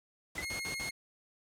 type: noise bursts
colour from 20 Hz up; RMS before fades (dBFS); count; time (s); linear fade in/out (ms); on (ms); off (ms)
pink; -42; 4; 0.35-0.894; 5; 100; 48
type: tone with exponential decay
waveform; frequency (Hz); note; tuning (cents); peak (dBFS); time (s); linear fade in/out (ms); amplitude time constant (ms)
sine; 2022; B6; +40; -31; 0.38-0.5; 1; 24
type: tone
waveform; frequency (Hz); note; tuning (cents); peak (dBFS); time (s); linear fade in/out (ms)
sawtooth; 2151; C7; +47; -33; 0.42-0.91; 10
effects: high-pass 60 Hz 12 dB/octave + low-pass 12000 Hz 12 dB/octave